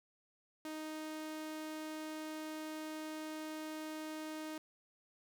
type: tone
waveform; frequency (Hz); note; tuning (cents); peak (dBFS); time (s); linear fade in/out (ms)
sawtooth; 311.1; D#4; 0; -38; 0.65-4.58; 2
effects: none